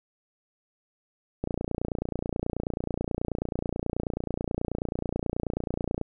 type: click train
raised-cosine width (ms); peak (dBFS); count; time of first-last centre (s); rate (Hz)
2; -15; 135; 1.44-6.013; 29.3
effects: none